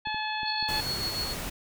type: harmonic tone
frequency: 860 Hz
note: A5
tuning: 40 cents flat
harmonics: 1 / 2 / 3 / 4 / 5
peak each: -32 / -35 / -37 / -38 / -39 dBFS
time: 0.05-0.81 s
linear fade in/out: 10 ms
type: clicks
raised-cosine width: 3 ms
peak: -31 dBFS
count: 6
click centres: 0.072 / 0.145 / 0.432 / 0.627 / 0.907 / 0.959 s
type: tone with tremolo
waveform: sine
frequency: 4350 Hz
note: C#8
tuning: 33 cents flat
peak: -28 dBFS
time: 0.44-1.35 s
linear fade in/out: 50 ms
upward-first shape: sine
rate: 6.9 Hz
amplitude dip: 50%
type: noise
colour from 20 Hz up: pink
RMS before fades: -35 dBFS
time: 0.68-1.5 s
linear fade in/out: 10 ms
effects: none